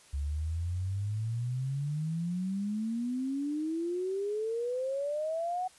sine exponential sweep, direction up, 68.8 to 749 Hz, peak -30 dBFS, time 0.13-5.68 s, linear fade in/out 10 ms, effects white hiss -58 dBFS RMS until 5.78 s + resampled to 24000 Hz

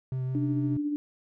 triangle tone with vibrato, 129.4 Hz, C3, 19 cents flat, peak -26 dBFS, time 0.12-0.77 s, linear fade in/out 2 ms, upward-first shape triangle, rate 6.3 Hz, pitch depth 14 cents each way
sine tone with tremolo, 293.7 Hz, D4, in tune, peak -25 dBFS, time 0.35-0.96 s, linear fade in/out 0 ms, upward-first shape sine, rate 14 Hz, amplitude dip 40%
effects none

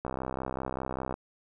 click train, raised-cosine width 1 ms, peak -19 dBFS, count 72, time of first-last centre 0.05-1.141 s, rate 65.1 Hz, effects none

